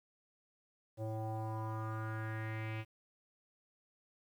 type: tone with low-pass filter sweep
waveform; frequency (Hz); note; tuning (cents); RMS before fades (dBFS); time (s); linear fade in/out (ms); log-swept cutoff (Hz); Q
square; 110; A2; 0; -40; 0.97-2.85; 50; 600 to 2600; 4.3
effects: 11-bit